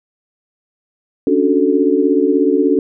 sine chord, D major seventh, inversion third, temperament equal, 277.2 / 293.7 / 370 / 440 Hz, C#4 / D4 / F#4 / A4, 0 / 0 / 0 / 0 cents, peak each -16 dBFS, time 1.27-2.79 s, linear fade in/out 2 ms, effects none

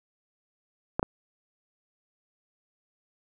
clicks, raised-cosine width 1 ms, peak -11 dBFS, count 2, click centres 0.995 / 1.029 s, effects none

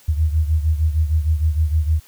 sine beating tone pair, 76.8 / 83.3 Hz, D#2 / E2, -22 / +19 cents, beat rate 6.5 Hz, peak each -16 / -21 dBFS, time 0.08-2 s, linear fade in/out 10 ms, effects white hiss -50 dBFS RMS until 2.07 s

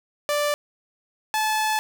sawtooth tone pair in turn, 587.3 / 865.3 Hz, D5 / A5, 0 / -29 cents, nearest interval perfect fifth, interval 671 cents, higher second, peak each -17 dBFS, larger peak neither, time 0.29-0.54 / 1.34-1.79 s, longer second, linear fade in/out 0 ms, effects none

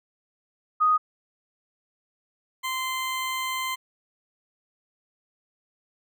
sine / 20% pulse tone pair in turn, 1244.5 / 1038.7 Hz, D#6 / C6, 0 / -13 cents, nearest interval minor third, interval 313 cents, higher first, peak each -17 / -22 dBFS, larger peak first, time 0.8-0.98 / 2.63-3.76 s, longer second, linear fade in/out 20 ms, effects none

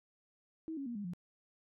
sine tone with pitch steps, 321.1 / 276.3 / 237.8 / 204.6 / 176.1 Hz, E4 / C#4 / A#3 / G#3 / F3, -45 / -6 / +35 / -26 / +15 cents, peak -38 dBFS, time 0.68-1.135 s, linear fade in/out 0 ms, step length 91 ms, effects none

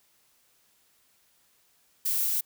violet noise, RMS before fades -27 dBFS, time 2.05-2.41 s, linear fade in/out 10 ms, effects white hiss -66 dBFS RMS until 2.45 s

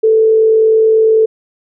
sine tone with frequency modulation, 441.8 Hz, A4, 7 cents sharp, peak -6 dBFS, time 0.03-1.26 s, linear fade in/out 10 ms, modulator 49.2 Hz, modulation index 0.24, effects none

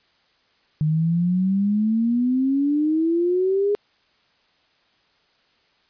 sine exponential sweep, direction up, 151.1 to 415.3 Hz, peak -17 dBFS, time 0.81-3.75 s, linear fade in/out 0 ms, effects white hiss -62 dBFS RMS until 5.89 s + resampled to 11025 Hz

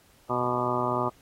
harmonic tone with a mistuned harmonic, 123.5 Hz, B2, in tune, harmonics 1 / 2 / 3 / 4 / 5 / 6 / 7 / 8 / 9 / 10, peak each -35 / -34 / -32 / -38 / -32 / -37 / -33 / -32 / -34 / -32 dBFS, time 0.29-1.1 s, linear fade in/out 20 ms, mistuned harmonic 10, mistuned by -29 cents, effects pink hiss -60 dBFS RMS until 1.21 s + AAC 48 kbps

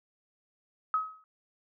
sine tone with exponential decay, 1274 Hz, D#6, 41 cents sharp, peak -22 dBFS, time 0.94-1.24 s, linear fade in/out 1 ms, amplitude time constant 65 ms, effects none

